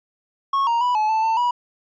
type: tone with pitch steps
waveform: triangle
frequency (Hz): 1098 / 934 / 984 / 858 / 880 / 895 / 972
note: C#6 / A#5 / B5 / A5 / A5 / A5 / B5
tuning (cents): -17 / +3 / -7 / -44 / 0 / +29 / -28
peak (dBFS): -15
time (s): 0.53-1.51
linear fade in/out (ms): 5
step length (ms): 140
effects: resampled to 16000 Hz